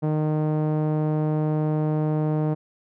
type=tone with low-pass filter; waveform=sawtooth; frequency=153.6 Hz; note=D#3; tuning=22 cents flat; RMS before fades=-23 dBFS; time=0.02-2.55 s; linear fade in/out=20 ms; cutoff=690 Hz; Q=0.96; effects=none